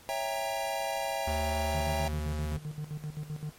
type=chord; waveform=square; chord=C# diminished seventh; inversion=none; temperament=equal with one note detuned; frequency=554.4 / 659.3 / 796.3 / 932.3 Hz; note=C#5 / E5 / G5 / Bb5; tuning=0 / 0 / +27 / 0 cents; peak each=-38 / -36 / -35 / -40 dBFS; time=0.09-2.08 s; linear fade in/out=0 ms
type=tone; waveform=square; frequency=75.9 Hz; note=D#2; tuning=42 cents flat; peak=-32 dBFS; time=1.27-2.57 s; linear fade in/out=5 ms
type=tone with tremolo; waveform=triangle; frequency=151.1 Hz; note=D3; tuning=50 cents sharp; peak=-31 dBFS; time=1.74-3.51 s; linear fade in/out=10 ms; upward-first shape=square; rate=7.7 Hz; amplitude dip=75%
effects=pink hiss -55 dBFS RMS until 3.58 s + MP3 64 kbps